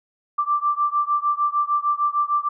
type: beating tone pair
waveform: sine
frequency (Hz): 1173 / 1179.6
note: D6 / D6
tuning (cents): -2 / +7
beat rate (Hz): 6.6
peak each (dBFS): -21 / -22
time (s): 0.38-2.49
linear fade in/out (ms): 10
effects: none